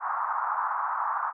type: band-pass noise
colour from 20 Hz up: white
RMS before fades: -29 dBFS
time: 0-1.33 s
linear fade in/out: 50 ms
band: 830 to 1300 Hz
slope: 48 dB/octave
effects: none